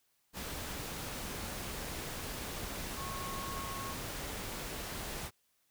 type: tone in noise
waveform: sine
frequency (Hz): 1093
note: C#6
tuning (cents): -25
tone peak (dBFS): -42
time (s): 2.95-3.96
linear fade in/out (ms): 50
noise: pink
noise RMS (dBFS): -41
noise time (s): 0.33-5.31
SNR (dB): -4
effects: white hiss -75 dBFS RMS until 5.7 s